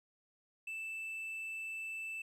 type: tone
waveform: triangle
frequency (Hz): 2644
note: E7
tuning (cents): +5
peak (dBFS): -38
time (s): 0.67-2.22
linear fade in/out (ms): 5
effects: resampled to 32000 Hz + 12-bit